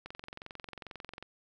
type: click train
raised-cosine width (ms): 0.3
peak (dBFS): -27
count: 27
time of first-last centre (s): 0.06-1.226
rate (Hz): 22.3
effects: none